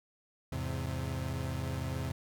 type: chord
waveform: 35% pulse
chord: E augmented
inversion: none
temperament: equal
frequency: 82.41 / 103.83 / 130.81 Hz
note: E2 / G#2 / B#2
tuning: 0 / 0 / 0 cents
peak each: -36 / -40 / -35 dBFS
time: 0.52-2.12 s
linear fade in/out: 5 ms
effects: none